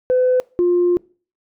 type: tone pair in turn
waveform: sine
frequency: 506 / 352.7 Hz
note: B4 / F4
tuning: +42 / +17 cents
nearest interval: tritone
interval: 625 cents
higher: first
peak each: -11 dBFS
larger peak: neither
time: 0.1-0.4 / 0.59-0.97 s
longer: second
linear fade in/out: 0 ms
effects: noise-tail reverb RT60 0.4 s tail -24 dB re dry + tanh soft clip ceiling -9 dBFS